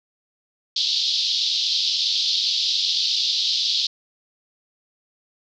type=band-pass noise; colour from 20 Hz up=pink; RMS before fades=-22 dBFS; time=0.76-3.87 s; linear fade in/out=5 ms; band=3400 to 5000 Hz; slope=48 dB/octave; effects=none